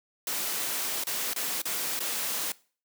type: noise with dropouts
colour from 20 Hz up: white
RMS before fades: -31 dBFS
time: 0.27-2.52 s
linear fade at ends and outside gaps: 2 ms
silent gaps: 1.038-1.069 / 1.335-1.361 / 1.618-1.654 / 1.992-2.004 s
effects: noise-tail reverb RT60 0.4 s tail -21 dB re dry + high-pass 200 Hz 12 dB/octave